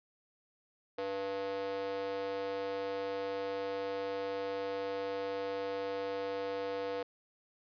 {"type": "tone with high-pass filter", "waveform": "square", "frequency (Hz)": 98, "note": "G2", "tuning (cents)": 0, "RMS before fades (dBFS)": -37, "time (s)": [0.98, 7.03], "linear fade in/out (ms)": 5, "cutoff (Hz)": 480, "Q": 3.4, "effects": ["resampled to 11025 Hz"]}